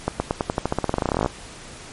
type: accelerating click train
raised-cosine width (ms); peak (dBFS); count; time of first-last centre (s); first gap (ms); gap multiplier
1; -6; 24; 0.08-1.261; 120; 0.91
effects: pink hiss -40 dBFS RMS until 1.92 s + MP3 48 kbps